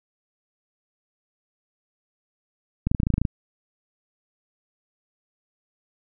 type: clicks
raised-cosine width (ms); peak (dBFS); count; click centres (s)
5; -9; 11; 2.87 / 2.915 / 2.948 / 3.001 / 3.033 / 3.069 / 3.103 / 3.14 / 3.181 / 3.216 / 3.252
effects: none